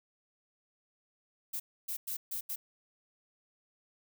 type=noise bursts at uneven times; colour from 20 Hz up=violet; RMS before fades=-37 dBFS; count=5; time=1.53-1.6 / 1.88-1.97 / 2.07-2.17 / 2.31-2.41 / 2.49-2.56 s; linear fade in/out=10 ms; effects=none